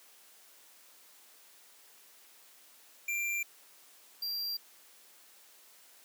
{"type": "tone pair in turn", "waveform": "square", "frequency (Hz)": [2371, 4742], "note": ["D7", "D8"], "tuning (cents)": [16, 16], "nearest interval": "octave", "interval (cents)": 1200, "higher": "second", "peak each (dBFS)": [-32, -34], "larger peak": "first", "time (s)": [[3.08, 3.43], [4.22, 4.57]], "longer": "neither", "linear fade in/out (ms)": 5, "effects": ["white hiss -59 dBFS RMS until 6.04 s", "high-pass 300 Hz 12 dB/octave"]}